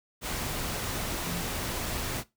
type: tone in noise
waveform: sine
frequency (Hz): 172.4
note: F3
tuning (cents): -22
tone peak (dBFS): -34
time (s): 1.22-1.45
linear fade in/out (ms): 50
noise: pink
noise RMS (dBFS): -33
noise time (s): 0.21-2.24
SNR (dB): -4
effects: noise-tail reverb RT60 0.2 s tail -18 dB re dry